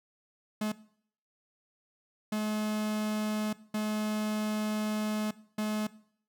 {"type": "tone bursts at uneven times", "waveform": "45% pulse", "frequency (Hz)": 213.4, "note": "G#3", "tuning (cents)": 47, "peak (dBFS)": -29, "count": 4, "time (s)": [[0.61, 0.72], [2.32, 3.53], [3.74, 5.31], [5.58, 5.87]], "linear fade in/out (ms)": 5, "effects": ["noise-tail reverb RT60 0.6 s tail -19 dB re dry"]}